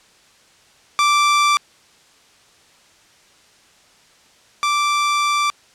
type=tone pair in turn; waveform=sawtooth; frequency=1172 / 1172 Hz; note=D6 / D6; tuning=-4 / -4 cents; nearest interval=unison; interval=0 cents; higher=neither; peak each=-9 / -12 dBFS; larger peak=first; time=0.99-1.57 / 4.63-5.5 s; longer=second; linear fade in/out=0 ms; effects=white hiss -52 dBFS RMS until 5.74 s + low-pass 7000 Hz 12 dB/octave